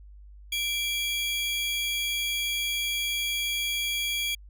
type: tone pair together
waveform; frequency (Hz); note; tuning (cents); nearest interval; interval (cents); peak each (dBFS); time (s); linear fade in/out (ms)
40% pulse; 2349 / 3320; D7 / G#7; 0 / -1; tritone; 599; -30 / -28; 0.52-4.35; 5
effects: added 50 Hz sine -45 dBFS peak until 4.49 s